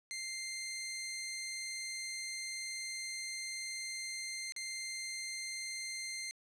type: tone with dropouts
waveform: 15% pulse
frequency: 2093 Hz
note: C7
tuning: in tune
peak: -33 dBFS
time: 0.11-6.31 s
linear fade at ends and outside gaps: 0 ms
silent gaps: 4.522-4.563 s
effects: low-pass 11000 Hz 12 dB/octave